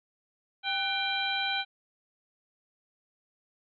harmonic tone with a mistuned harmonic, 790 Hz, G5, 13 cents sharp, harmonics 1 / 2 / 3 / 4 / 5, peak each -34 / -34 / -34 / -34 / -34 dBFS, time 0.63-1.65 s, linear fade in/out 50 ms, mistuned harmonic 2, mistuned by -90 cents, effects none

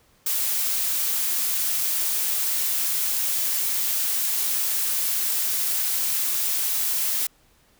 blue noise, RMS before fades -24 dBFS, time 0.26-7.27 s, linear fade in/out 5 ms, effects pink hiss -60 dBFS RMS until 7.79 s

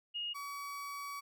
sine / 35% pulse tone pair in turn, 2862 / 1135.8 Hz, F7 / C#6, +42 / +42 cents, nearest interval octave + major third, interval 1600 cents, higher first, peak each -36 / -39 dBFS, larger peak first, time 0.14-0.34 / 0.34-1.21 s, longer second, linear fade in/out 20 ms, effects none

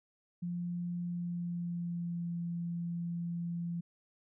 sine tone with pitch glide, 174.61 to 171.12 Hz, F3 to F3, 0 to -35 cents, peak -34 dBFS, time 0.42-3.81 s, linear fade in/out 10 ms, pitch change -35 cents, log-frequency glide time 1-2.38 s, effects none

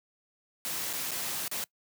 white noise with dropouts, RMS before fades -34 dBFS, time 0.65-1.64 s, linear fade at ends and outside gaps 0 ms, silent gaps 0.93-0.935 / 1.109-1.116 / 1.479-1.514 s, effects noise-tail reverb RT60 0.1 s tail -23 dB re dry + high-pass 100 Hz 12 dB/octave

